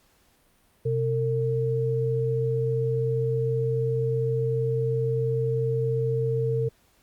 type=tone pair together; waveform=sine; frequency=127.5 / 453.8 Hz; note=C3 / A#4; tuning=-44 / -47 cents; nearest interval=octave + minor seventh; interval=2197 cents; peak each=-25 dBFS; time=0.85-6.69 s; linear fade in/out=10 ms; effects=pink hiss -63 dBFS RMS until 7.02 s + Opus 48 kbps